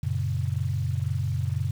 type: chord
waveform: sine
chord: F# major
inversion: none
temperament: equal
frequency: 92.5 / 116.54 / 138.59 Hz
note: F#2 / A#2 / C#3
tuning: 0 / 0 / 0 cents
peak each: -28 / -29 / -29 dBFS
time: 0.03-1.71 s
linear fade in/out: 5 ms
effects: 8-bit